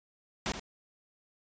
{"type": "noise with echo", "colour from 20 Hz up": "pink", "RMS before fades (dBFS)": -32, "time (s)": [0.46, 0.52], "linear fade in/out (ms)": 0, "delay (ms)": 76, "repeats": 1, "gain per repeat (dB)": -9, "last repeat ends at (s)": 0.596, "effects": ["resampled to 16000 Hz"]}